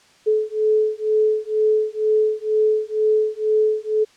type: beating tone pair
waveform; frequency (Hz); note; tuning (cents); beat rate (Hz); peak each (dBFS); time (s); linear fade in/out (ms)
sine; 430 / 432.1; A4 / A4; -40 / -31; 2.1; -19; 0.26-4.05; 20
effects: white hiss -53 dBFS RMS until 4.16 s + low-pass 6000 Hz 12 dB/octave